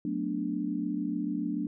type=chord; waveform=sine; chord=B minor seventh; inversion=second; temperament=equal with one note detuned; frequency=183.19 / 220 / 246.9 / 293.7 Hz; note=F#3 / A3 / B3 / D4; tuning=-17 / 0 / 0 / 0 cents; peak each=-36 / -35 / -36 / -32 dBFS; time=0.05-1.67 s; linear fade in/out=2 ms; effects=none